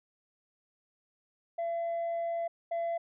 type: tone pair in turn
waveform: sine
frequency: 676 / 676 Hz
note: E5 / E5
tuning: +43 / +43 cents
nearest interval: unison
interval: 0 cents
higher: neither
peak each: -28 / -27 dBFS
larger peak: second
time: 1.58-2.48 / 2.71-2.98 s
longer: first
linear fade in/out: 10 ms
effects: tanh soft clip ceiling -29 dBFS